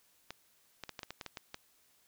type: clicks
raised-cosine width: 0.2 ms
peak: -24 dBFS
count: 10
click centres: 0.306 / 0.837 / 0.893 / 0.992 / 1.032 / 1.106 / 1.212 / 1.263 / 1.372 / 1.544 s
effects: white hiss -69 dBFS RMS until 2.07 s